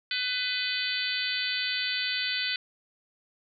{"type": "harmonic tone with a mistuned harmonic", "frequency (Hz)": 500, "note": "B4", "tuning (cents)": 21, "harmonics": [3, 4, 5, 6, 7, 8, 9], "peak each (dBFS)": [-35, -35, -35, -35, -35, -35, -35], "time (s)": [0.11, 2.56], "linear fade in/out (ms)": 2, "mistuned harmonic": 6, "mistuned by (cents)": 28, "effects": []}